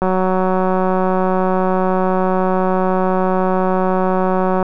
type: click train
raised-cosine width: 1 ms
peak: -4 dBFS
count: 858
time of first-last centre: 0.02-4.628 s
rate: 186 Hz
effects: none